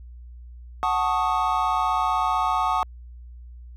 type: chord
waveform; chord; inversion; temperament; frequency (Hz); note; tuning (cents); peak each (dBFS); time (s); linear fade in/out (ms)
triangle; D# half-diminished seventh; first; equal; 740 / 880 / 1108.7 / 1244.5; F#5 / A5 / C#6 / D#6; 0 / 0 / 0 / 0; -24; 0.83-2.83; 0
effects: added 60 Hz sine -39 dBFS peak until 3.76 s